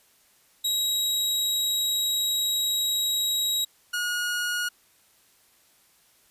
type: tone pair in turn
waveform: sawtooth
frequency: 3832 / 1443.3 Hz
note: A#7 / F#6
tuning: +47 / -43 cents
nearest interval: octave + perfect fourth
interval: 1690 cents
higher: first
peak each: -20 / -22 dBFS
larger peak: first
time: 0.64-3.65 / 3.93-4.69 s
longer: first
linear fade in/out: 10 ms
effects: white hiss -61 dBFS RMS until 6.3 s + resampled to 32000 Hz